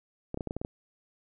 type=clicks; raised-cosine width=2 ms; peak=-20 dBFS; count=8; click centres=0.344 / 0.374 / 0.408 / 0.473 / 0.509 / 0.566 / 0.615 / 0.649 s; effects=none